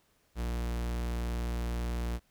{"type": "tone", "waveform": "45% pulse", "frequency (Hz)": 58.9, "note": "A#1", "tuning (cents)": 19, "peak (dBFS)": -31, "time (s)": [0.35, 2.2], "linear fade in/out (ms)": 50, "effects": ["pink hiss -70 dBFS RMS until 2.3 s"]}